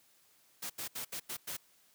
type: noise bursts at uneven times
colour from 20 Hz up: white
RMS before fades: -40 dBFS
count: 6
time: 0.62-0.7 / 0.78-0.88 / 0.95-1.05 / 1.12-1.2 / 1.29-1.37 / 1.47-1.57 s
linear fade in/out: 10 ms
effects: white hiss -67 dBFS RMS until 1.94 s + high-pass 80 Hz 12 dB/octave